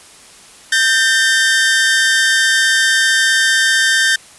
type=tone pair together; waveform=sawtooth; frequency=1568 / 1807.7 Hz; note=G6 / A6; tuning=0 / +46 cents; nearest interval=major second; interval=246 cents; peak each=-10 dBFS; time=0.72-4.16 s; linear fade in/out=5 ms; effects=white hiss -41 dBFS RMS until 4.38 s + resampled to 24000 Hz